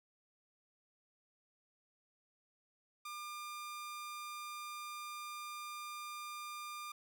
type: tone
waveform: sawtooth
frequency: 1200 Hz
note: D6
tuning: 37 cents sharp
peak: -40 dBFS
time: 3.05-6.92 s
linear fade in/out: 5 ms
effects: none